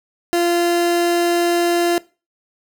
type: tone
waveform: 30% pulse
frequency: 345.3 Hz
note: F4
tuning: 20 cents flat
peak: -12 dBFS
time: 0.33-1.98 s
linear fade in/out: 0 ms
effects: noise-tail reverb RT60 0.3 s tail -20 dB re dry